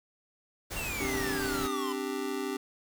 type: noise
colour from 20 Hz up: pink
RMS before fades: -37 dBFS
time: 0.7-1.68 s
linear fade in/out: 20 ms
type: exponential sweep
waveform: square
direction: down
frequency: 2794 to 1000 Hz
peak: -36 dBFS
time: 0.76-1.93 s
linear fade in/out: 10 ms
type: chord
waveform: square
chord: C suspended second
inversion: none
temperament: just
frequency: 261.6 / 294.3 / 392.4 Hz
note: C4 / D4 / G4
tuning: 0 / +4 / +2 cents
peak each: -38 / -38 / -35 dBFS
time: 1-2.57 s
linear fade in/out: 5 ms
effects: none